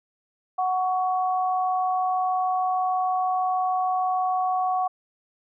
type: tone pair together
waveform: sine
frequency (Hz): 740 / 1118.4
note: F#5 / C#6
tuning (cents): 0 / +15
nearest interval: perfect fifth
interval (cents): 715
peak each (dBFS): -22 / -28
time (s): 0.58-4.88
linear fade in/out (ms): 10
effects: none